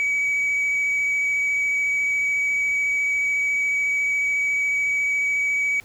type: tone with vibrato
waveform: sine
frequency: 2274 Hz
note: C#7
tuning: 44 cents sharp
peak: -17 dBFS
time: 0-5.8 s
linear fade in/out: 0 ms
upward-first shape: sine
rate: 14 Hz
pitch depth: 10 cents each way
effects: tanh soft clip ceiling -18 dBFS + pink hiss -51 dBFS RMS until 5.84 s